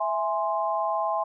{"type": "chord", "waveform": "sine", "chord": "E augmented", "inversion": "none", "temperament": "equal", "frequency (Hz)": [659.3, 830.6, 1046.5], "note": ["E5", "G#5", "B#5"], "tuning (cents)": [0, 0, 0], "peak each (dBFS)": -28, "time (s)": [0, 1.24], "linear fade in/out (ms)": 10, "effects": []}